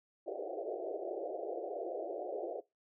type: band-pass noise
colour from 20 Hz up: pink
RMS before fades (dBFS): -40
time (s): 0.26-2.61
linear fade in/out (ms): 20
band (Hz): 340 to 730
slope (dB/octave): 96
effects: noise-tail reverb RT60 0.2 s tail -21 dB re dry